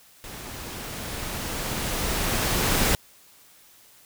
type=noise with level ramp; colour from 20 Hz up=pink; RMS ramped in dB=-39 to -21 dBFS; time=0.24-2.95 s; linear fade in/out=0 ms; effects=white hiss -54 dBFS RMS until 4.05 s